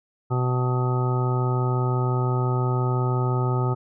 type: harmonic tone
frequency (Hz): 125.8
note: B2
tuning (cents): +32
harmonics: 1 / 2 / 3 / 4 / 5 / 6 / 7 / 9 / 10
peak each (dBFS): -21 / -35 / -29 / -37 / -39 / -36 / -33 / -43 / -32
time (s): 0.3-3.75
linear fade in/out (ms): 20
effects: none